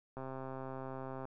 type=click train; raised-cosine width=1 ms; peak=-30 dBFS; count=144; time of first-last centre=0.17-1.253 s; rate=132 Hz; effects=none